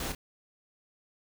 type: noise with echo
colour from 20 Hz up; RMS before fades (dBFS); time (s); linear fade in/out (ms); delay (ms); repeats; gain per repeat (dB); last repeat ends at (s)
pink; -35; 0-0.12; 2; 30; 1; -7; 0.15
effects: none